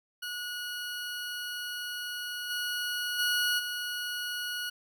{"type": "tone with level steps", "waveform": "20% pulse", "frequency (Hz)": 1456, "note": "F#6", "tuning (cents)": -28, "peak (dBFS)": [-30, -26, -21, -28], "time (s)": [0.22, 4.7], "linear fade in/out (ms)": 10, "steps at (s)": [2.49, 3.18, 3.58], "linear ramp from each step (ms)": 20, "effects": []}